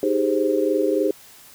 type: chord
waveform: sine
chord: Ab major seventh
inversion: second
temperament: equal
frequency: 311.1 / 392 / 415.3 / 523.3 Hz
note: Eb4 / G4 / Ab4 / C5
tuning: 0 / 0 / 0 / 0 cents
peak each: -23 dBFS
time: 0.03-1.11 s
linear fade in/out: 2 ms
effects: white hiss -47 dBFS RMS until 1.54 s